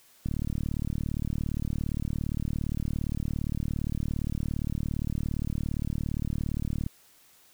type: click train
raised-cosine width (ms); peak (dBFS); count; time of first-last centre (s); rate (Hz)
5; -18; 248; 0.26-6.864; 37.4
effects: white hiss -59 dBFS RMS until 7.53 s